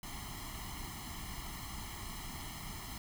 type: noise with comb filter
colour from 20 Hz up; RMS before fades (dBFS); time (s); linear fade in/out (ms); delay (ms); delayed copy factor
pink; -44; 0.03-2.98; 2; 0.97; +1
effects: none